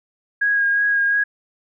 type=tone with vibrato; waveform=sine; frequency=1639 Hz; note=G#6; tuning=23 cents flat; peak=-15 dBFS; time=0.41-1.24 s; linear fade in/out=10 ms; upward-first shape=sine; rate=2.8 Hz; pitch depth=17 cents each way; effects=none